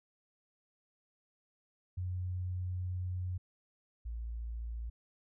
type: tone pair in turn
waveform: sine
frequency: 90.9 / 57.26 Hz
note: F#2 / A#1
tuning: -30 / -30 cents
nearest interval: minor sixth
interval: 800 cents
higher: first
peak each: -34 / -37 dBFS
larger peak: first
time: 1.97-3.38 / 4.05-4.9 s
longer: first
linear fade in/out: 10 ms
effects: none